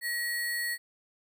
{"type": "tone with sample-and-hold", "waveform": "sine", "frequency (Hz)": 1908, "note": "A#6", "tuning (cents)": 40, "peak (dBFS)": -29, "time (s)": [0.01, 0.78], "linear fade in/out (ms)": 50, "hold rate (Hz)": 6300, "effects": []}